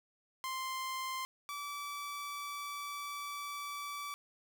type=tone pair in turn; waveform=sawtooth; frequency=1046.5 / 1154.6 Hz; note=C6 / D6; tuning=0 / -30 cents; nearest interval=major second; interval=170 cents; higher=second; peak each=-33 / -36 dBFS; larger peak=first; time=0.44-1.25 / 1.49-4.14 s; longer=second; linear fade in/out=0 ms; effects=none